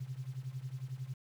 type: tone with tremolo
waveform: sine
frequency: 130.1 Hz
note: C3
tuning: 9 cents flat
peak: -34 dBFS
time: 0-1.14 s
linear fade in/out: 10 ms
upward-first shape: triangle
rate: 11 Hz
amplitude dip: 95%
effects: tanh soft clip ceiling -30 dBFS + 10-bit